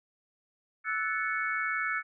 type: chord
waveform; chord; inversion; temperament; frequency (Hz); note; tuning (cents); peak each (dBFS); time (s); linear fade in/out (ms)
sine; F# minor seventh; third; equal with one note detuned; 1318.5 / 1480 / 1740.8 / 2217; E6 / F#6 / A6 / C#7; 0 / 0 / -19 / 0; -34; 0.84-2.03; 50
effects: none